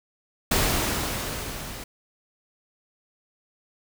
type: noise with level ramp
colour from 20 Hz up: pink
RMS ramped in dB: -21 to -38 dBFS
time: 0.51-1.84 s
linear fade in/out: 5 ms
effects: none